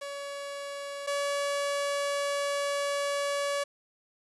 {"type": "tone pair in turn", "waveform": "sawtooth", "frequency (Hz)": [565, 568], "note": ["C#5", "C#5"], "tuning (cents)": [33, 42], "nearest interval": "unison", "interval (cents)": 9, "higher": "second", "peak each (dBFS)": [-32, -24], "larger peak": "second", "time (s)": [[0.01, 1.07], [1.07, 3.64]], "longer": "second", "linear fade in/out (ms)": 10, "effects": ["resampled to 24000 Hz", "9-bit"]}